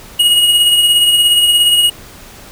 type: tone with tremolo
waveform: square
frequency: 2887 Hz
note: F#7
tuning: 43 cents flat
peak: -6 dBFS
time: 0.19-1.9 s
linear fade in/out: 10 ms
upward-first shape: triangle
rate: 17 Hz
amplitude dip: 45%
effects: pink hiss -36 dBFS RMS until 2.51 s